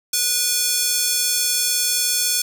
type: tone with high-pass filter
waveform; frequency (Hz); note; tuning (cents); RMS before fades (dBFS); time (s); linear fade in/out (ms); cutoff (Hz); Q
square; 488.2; B4; -20; -20; 0.13-2.42; 5; 5400; 0.9
effects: none